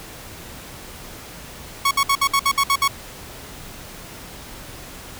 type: tone bursts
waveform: sawtooth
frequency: 1108.7 Hz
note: C#6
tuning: in tune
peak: -11 dBFS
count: 9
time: 1.85-2.879 s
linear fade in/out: 5 ms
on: 61 ms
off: 60 ms
effects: pink hiss -38 dBFS RMS until 5.19 s